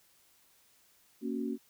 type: chord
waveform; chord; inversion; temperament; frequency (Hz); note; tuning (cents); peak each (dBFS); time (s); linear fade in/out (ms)
sine; F# major; first; equal; 233.1 / 277.2 / 370; A#3 / C#4 / F#4; 0 / 0 / 0; -35 / -36 / -39; 1.21-1.58; 50
effects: white hiss -66 dBFS RMS until 1.69 s